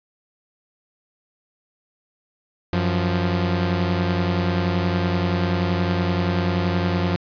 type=tone pair together; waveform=sawtooth; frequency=92.57 / 174.61 Hz; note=F#2 / F3; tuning=+1 / 0 cents; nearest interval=major seventh; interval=1099 cents; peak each=-18 dBFS; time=2.73-7.16 s; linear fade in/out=0 ms; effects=resampled to 11025 Hz + 9-bit